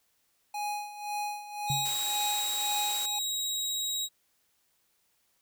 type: tone with tremolo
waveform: square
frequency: 830.6 Hz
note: G#5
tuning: in tune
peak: -31 dBFS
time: 0.54-3.19 s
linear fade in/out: 5 ms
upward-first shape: sine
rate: 1.9 Hz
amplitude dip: 75%
type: tone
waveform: 25% pulse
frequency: 3821 Hz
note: A#7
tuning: 42 cents sharp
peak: -26 dBFS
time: 1.67-4.09 s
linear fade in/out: 50 ms
type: tone with exponential decay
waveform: sine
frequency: 138.59 Hz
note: C#3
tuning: in tune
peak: -27 dBFS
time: 1.7-2.03 s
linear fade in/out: 0 ms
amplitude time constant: 70 ms
type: high-pass noise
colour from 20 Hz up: white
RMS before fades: -39 dBFS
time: 1.85-3.06 s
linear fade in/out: 5 ms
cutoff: 360 Hz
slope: 12 dB/octave
effects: white hiss -72 dBFS RMS until 5.41 s